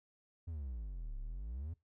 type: exponential two-way sweep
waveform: triangle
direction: down then up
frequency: 87.31 to 33 to 87.31 Hz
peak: -38 dBFS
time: 0.47-1.74 s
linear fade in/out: 10 ms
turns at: 1.18 s
effects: noise-tail reverb RT60 0.2 s tail -21 dB re dry